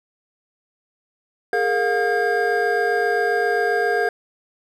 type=tone cluster; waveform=triangle; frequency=413.8 / 461.3 / 712 / 1614 Hz; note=G#4 / A#4 / F5 / G#6; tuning=-6 / -18 / +33 / -50 cents; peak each=-21 dBFS; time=1.53-4.09 s; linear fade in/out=2 ms; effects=none